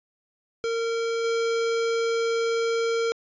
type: tone with level steps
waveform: square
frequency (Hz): 459.4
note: A#4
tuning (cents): -25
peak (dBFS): -25 / -23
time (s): 0.64-3.12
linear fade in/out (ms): 0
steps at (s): 1.24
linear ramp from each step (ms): 5
effects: resampled to 16000 Hz